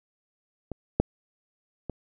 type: clicks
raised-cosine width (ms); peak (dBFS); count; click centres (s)
2; -20 / -6 / -19; 3; 0.717 / 1 / 1.897
effects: none